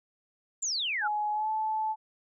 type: exponential sweep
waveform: sine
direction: down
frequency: 7520 to 1309 Hz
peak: -28 dBFS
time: 0.62-1.08 s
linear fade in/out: 10 ms
type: tone with pitch glide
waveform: sine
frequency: 841 to 870.2 Hz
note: G#5 to A5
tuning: +22 to -19 cents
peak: -27 dBFS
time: 1.01-1.96 s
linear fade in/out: 50 ms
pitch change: +59 cents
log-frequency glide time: 1.32-1.49 s
effects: none